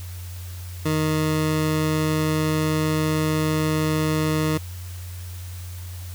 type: tone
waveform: 20% pulse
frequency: 155.56 Hz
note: D#3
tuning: in tune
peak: -15 dBFS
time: 0.85-4.58 s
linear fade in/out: 10 ms
effects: added 89 Hz sine -32 dBFS peak until 6.14 s + white hiss -44 dBFS RMS until 6.14 s